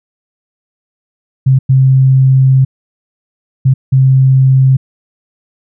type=tone bursts at uneven times; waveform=sine; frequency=132.4 Hz; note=C3; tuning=21 cents sharp; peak=-4 dBFS; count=4; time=1.46-1.59 / 1.69-2.65 / 3.65-3.74 / 3.92-4.77 s; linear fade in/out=10 ms; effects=none